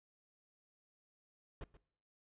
brown noise with echo, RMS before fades -45 dBFS, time 1.61-1.64 s, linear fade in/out 2 ms, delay 130 ms, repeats 1, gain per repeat -15 dB, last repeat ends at 1.77 s, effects noise-tail reverb RT60 0.7 s tail -22 dB re dry + resampled to 8000 Hz

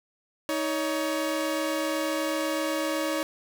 sawtooth tone pair together, 315 / 562 Hz, D#4 / C#5, +21 / +24 cents, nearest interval minor seventh, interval 1003 cents, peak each -25 dBFS, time 0.49-3.23 s, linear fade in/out 0 ms, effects none

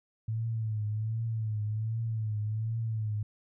sine tone with vibrato, 109.8 Hz, A2, 3 cents flat, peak -29 dBFS, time 0.28-3.23 s, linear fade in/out 5 ms, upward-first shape triangle, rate 1.3 Hz, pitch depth 79 cents each way, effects none

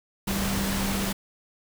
sine tone in noise, 196 Hz, G3, in tune, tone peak -28 dBFS, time 0.27-1.13 s, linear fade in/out 10 ms, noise pink, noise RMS -29 dBFS, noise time 0.27-1.13 s, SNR -2 dB, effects none

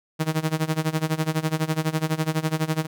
sawtooth tone with tremolo, 157.8 Hz, D#3, 25 cents sharp, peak -15 dBFS, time 0.19-2.87 s, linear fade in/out 20 ms, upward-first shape sine, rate 12 Hz, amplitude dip 90%, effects none

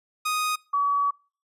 sawtooth / sine tone pair in turn, 1244.5 / 1137.2 Hz, D#6 / C#6, 0 / +44 cents, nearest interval major second, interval 156 cents, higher first, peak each -20 dBFS, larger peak neither, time 0.25-0.56 / 0.73-1.11 s, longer second, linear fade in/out 10 ms, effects noise-tail reverb RT60 0.4 s tail -25 dB re dry + resampled to 32000 Hz

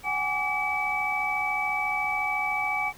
sine tone cluster, 753 / 827 / 1154 / 2293 Hz, F#5 / G#5 / D6 / D7, +30 / -8 / -31 / -42 cents, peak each -32 / -31 / -35 / -27 dBFS, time 0.03-2.93 s, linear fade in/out 50 ms, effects pink hiss -50 dBFS RMS until 2.97 s

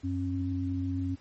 sine tone pair together, 93 / 271.1 Hz, F#2 / C#4, +9 / -38 cents, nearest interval octave + perfect fifth, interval 1853 cents, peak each -31 / -31 dBFS, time 0.03-1.16 s, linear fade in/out 20 ms, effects pink hiss -60 dBFS RMS until 1.2 s + MP3 32 kbps

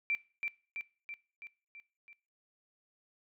sine tone with echo, 2349 Hz, D7, in tune, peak -29 dBFS, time 0.1-0.15 s, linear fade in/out 0 ms, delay 330 ms, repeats 6, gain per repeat -4 dB, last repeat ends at 2.13 s, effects noise-tail reverb RT60 0.4 s tail -21 dB re dry

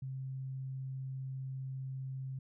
sine tone, 132.5 Hz, C3, 22 cents sharp, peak -38 dBFS, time 0.02-2.39 s, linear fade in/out 5 ms, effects none

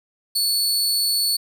sawtooth tone with amplitude modulation, 4435 Hz, C#8, in tune, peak -13 dBFS, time 0.35-1.37 s, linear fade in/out 10 ms, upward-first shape sine, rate 215 Hz, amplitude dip 55%, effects none

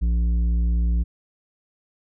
sine tone with tanh clipping, 58.1 Hz, A#1, 5 cents flat, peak -19 dBFS, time 0.01-1.04 s, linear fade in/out 20 ms, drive 8 dB, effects none

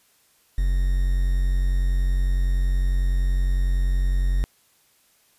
triangle tone with quantisation, 45.4 Hz, F#1, 32 cents flat, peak -16 dBFS, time 0.58-4.44 s, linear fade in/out 0 ms, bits 7, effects white hiss -61 dBFS RMS until 5.38 s + resampled to 32000 Hz

